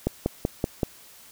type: click train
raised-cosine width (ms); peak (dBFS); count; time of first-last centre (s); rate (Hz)
2; -9; 5; 0.07-0.832; 5.25
effects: white hiss -50 dBFS RMS until 1.31 s